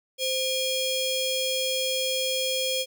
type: ring-modulated tone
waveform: sawtooth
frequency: 1900 Hz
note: A#6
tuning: 33 cents sharp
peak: -18 dBFS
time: 0.18-2.86 s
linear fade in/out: 50 ms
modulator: 1380 Hz
effects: none